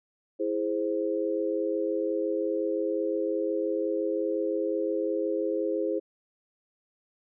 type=chord; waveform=sine; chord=E augmented; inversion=none; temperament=equal; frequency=329.6 / 415.3 / 523.3 Hz; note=E4 / G#4 / B#4; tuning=0 / 0 / 0 cents; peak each=-30 dBFS; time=0.39-6 s; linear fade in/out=20 ms; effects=none